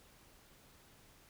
silence, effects pink hiss -63 dBFS RMS until 1.29 s

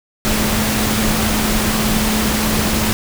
sine tone in noise, 215.8 Hz, A3, 33 cents flat, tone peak -19 dBFS, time 0.25-2.93 s, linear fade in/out 0 ms, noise pink, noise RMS -18 dBFS, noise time 0.25-2.93 s, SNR -4 dB, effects none

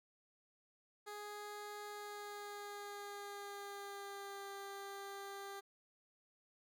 15% pulse tone with pitch glide, 415.3 to 396.5 Hz, G#4 to G4, 0 to +20 cents, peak -40 dBFS, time 1.06-5.61 s, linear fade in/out 20 ms, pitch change -80 cents, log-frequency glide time 1.87-4.5 s, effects none

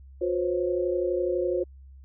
sine tone cluster, 358.9 / 508 / 540 Hz, F4 / B4 / C#5, +47 / +49 / -45 cents, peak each -26 / -30 / -29 dBFS, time 0.21-1.64 s, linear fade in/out 10 ms, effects added 67 Hz sine -45 dBFS peak until 2.04 s

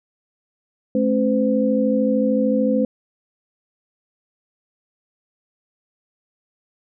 sine tone cluster, 216.9 / 270.3 / 511 Hz, A3 / C#4 / C5, -25 / -44 / -41 cents, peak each -19 / -21 / -20 dBFS, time 0.95-2.85 s, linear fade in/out 2 ms, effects none

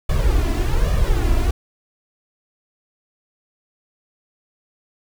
brown noise with flanger, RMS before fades -17 dBFS, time 0.09-1.51 s, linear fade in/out 5 ms, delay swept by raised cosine 1.7 to 3 ms, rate 1.2 Hz, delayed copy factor +0.75, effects none

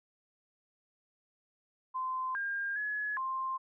sine tone with pitch steps, 1034 / 1608 / 1694 / 1052 Hz, C6 / G6 / G#6 / C6, -21 / +44 / +34 / +9 cents, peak -32 dBFS, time 1.94-3.58 s, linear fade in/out 20 ms, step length 410 ms, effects none

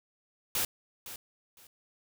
white noise with echo, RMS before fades -30 dBFS, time 0.55-0.65 s, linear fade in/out 2 ms, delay 510 ms, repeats 2, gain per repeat -13 dB, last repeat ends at 1.67 s, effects none

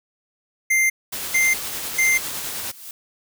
square tone bursts, 2093 Hz, C7, in tune, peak -16 dBFS, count 3, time 0.7-2.18 s, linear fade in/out 10 ms, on 200 ms, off 440 ms
white noise with tremolo, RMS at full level -28 dBFS, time 1.12-2.72 s, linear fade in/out 10 ms, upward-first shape sine, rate 9.8 Hz, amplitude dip 25%
blue noise with exponential growth, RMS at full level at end -34 dBFS, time 2.31-2.91 s, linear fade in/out 1 ms, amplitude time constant 130 ms
effects none

